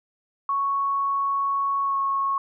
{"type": "tone with pitch glide", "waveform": "sine", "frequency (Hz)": [1108.7, 1097.9], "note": ["C#6", "C#6"], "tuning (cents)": [0, -17], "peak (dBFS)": -21, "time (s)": [0.49, 2.38], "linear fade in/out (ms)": 2, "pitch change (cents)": -17, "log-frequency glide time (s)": [1.83, 1.97], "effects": []}